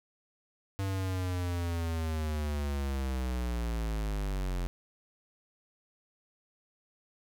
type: linear sweep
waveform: square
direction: down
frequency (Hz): 98 to 43.65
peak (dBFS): -31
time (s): 0.79-4.67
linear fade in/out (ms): 0
effects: none